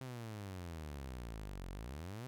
sawtooth exponential two-way sweep, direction down then up, 132.9 to 43.65 to 132.9 Hz, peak -40 dBFS, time 0.01-2.27 s, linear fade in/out 0 ms, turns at 1.69 s, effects none

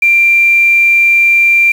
sine tone with quantisation, 2370 Hz, D7, 15 cents sharp, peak -5 dBFS, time 0.02-1.72 s, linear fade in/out 5 ms, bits 5, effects none

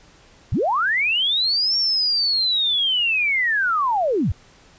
sine linear two-way sweep, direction up then down, 55 to 5540 to 55 Hz, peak -17 dBFS, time 0.52-4.32 s, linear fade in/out 5 ms, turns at 1.77 s, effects pink hiss -51 dBFS RMS until 4.78 s + resampled to 16000 Hz

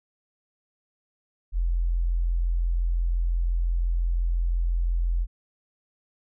sine tone, 42.88 Hz, F1, 31 cents flat, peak -21 dBFS, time 1.52-5.27 s, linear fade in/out 50 ms, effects none

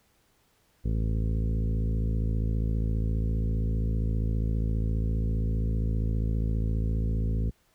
harmonic tone with a mistuned harmonic, 55 Hz, A1, in tune, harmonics 1 / 2 / 3 / 4 / 5 / 6 / 7 / 8 / 9, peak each -26 / -30 / -35 / -37 / -42 / -52 / -46 / -47 / -49 dBFS, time 0.84-7.51 s, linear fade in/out 20 ms, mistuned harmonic 1, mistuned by +17 cents, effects pink hiss -67 dBFS RMS until 7.74 s

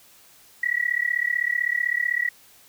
sine tone with amplitude modulation, 1932 Hz, B6, 39 cents flat, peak -17 dBFS, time 0.63-2.29 s, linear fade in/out 5 ms, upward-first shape sine, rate 35.8 Hz, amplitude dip 95%, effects white hiss -53 dBFS RMS until 2.68 s

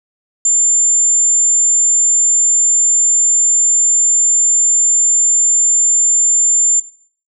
sine tone, 7220 Hz, A8, 44 cents sharp, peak -7 dBFS, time 0.45-6.8 s, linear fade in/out 5 ms, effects noise-tail reverb RT60 0.5 s tail -19 dB re dry + tanh soft clip ceiling -7 dBFS

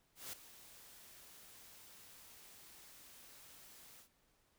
white noise with ADSR envelope, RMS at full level -45 dBFS, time 0.15-4.09 s, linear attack 180 ms, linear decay 5 ms, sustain -14 dB, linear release 100 ms, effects pink hiss -75 dBFS RMS until 4.58 s

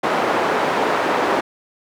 white band-pass noise, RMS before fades -19 dBFS, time 0.03-1.41 s, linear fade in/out 10 ms, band 300 to 1000 Hz, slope 12 dB/octave, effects none

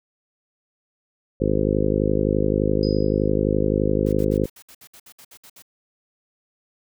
harmonic tone, 51.7 Hz, G#1, 7 cents flat, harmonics 1 / 2 / 3 / 4 / 5 / 6 / 7 / 8 / 9 / 10, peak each -27 / -27 / -27 / -27 / -27 / -27 / -27 / -27 / -27 / -27 dBFS, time 1.4-4.46 s, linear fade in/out 10 ms
sine tone with exponential decay, 4978 Hz, D#8, in tune, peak -30 dBFS, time 2.83-3.29 s, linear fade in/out 1 ms, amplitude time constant 99 ms
white noise bursts, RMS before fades -46 dBFS, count 13, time 4.06-5.623 s, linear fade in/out 5 ms, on 63 ms, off 62 ms
effects none

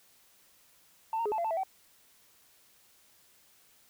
sine tone with pitch steps, 891 / 922 / 418 / 873 / 684 / 883 / 657 / 764 Hz, A5 / A#5 / G#4 / A5 / F5 / A5 / E5 / G5, +22 / -19 / +11 / -14 / -36 / +6 / -6 / -45 cents, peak -27 dBFS, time 1.13-1.634 s, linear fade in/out 2 ms, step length 63 ms, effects tanh soft clip ceiling -26 dBFS + white hiss -63 dBFS RMS until 3.89 s

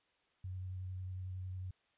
sine tone with vibrato, 92.6 Hz, F#2, 2 cents sharp, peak -40 dBFS, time 0.44-1.71 s, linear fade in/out 5 ms, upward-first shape sine, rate 11 Hz, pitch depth 16 cents each way, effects white hiss -75 dBFS RMS until 1.97 s + resampled to 8000 Hz

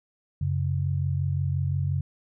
sine tone pair together, 92.5 / 138.21 Hz, F#2 / C#3, 0 / -5 cents, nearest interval perfect fifth, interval 695 cents, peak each -26 dBFS, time 0.41-2.01 s, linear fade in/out 5 ms, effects none

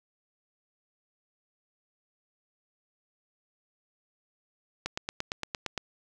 click train, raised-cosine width 0.2 ms, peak -14 dBFS, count 9, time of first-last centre 4.86-5.777 s, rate 8.72 Hz, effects none

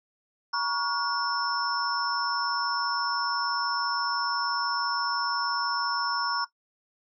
sine tone cluster, 950 / 1116 / 1431 / 5340 Hz, A#5 / C#6 / F6 / E8, +33 / +11 / +42 / +22 cents, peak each -30 dBFS, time 0.53-6.45 s, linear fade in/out 10 ms, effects noise-tail reverb RT60 0.1 s tail -18 dB re dry

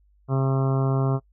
harmonic tone, 134.2 Hz, C3, 44 cents sharp, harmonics 1 / 2 / 3 / 4 / 5 / 6 / 7 / 8 / 9 / 10, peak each -20 / -30 / -30 / -37 / -33 / -40 / -40 / -37 / -39 / -42 dBFS, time 0.28-1.2 s, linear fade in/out 50 ms, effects noise-tail reverb RT60 0.1 s tail -24 dB re dry + added 50 Hz sine -57 dBFS peak until 1.32 s

